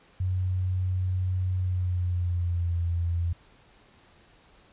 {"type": "tone with pitch glide", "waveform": "sine", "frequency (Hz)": [92.2, 85.53], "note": ["F#2", "F2"], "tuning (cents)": [-6, -36], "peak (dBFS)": -24, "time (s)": [0.2, 3.33], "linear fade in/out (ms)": 5, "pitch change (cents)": -130, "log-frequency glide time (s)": [1.56, 2.79], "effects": ["pink hiss -58 dBFS RMS until 4.72 s", "resampled to 8000 Hz"]}